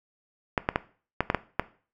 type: clicks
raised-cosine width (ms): 0.5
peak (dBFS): -7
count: 7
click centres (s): 0.578 / 0.689 / 0.759 / 1.206 / 1.301 / 1.347 / 1.596
effects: noise-tail reverb RT60 0.4 s tail -17 dB re dry